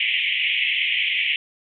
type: band-pass noise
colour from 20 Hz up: white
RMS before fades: -22 dBFS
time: 0-1.36 s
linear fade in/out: 2 ms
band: 2000 to 3200 Hz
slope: 96 dB/octave
effects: none